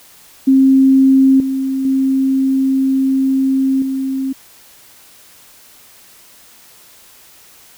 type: tone with level steps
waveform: sine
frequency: 266.9 Hz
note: C4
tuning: 35 cents sharp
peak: -6 / -15 / -11 / -16 dBFS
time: 0.47-4.33 s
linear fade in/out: 10 ms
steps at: 1.4 / 1.85 / 3.82 s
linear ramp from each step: 2 ms
effects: white hiss -44 dBFS RMS until 7.77 s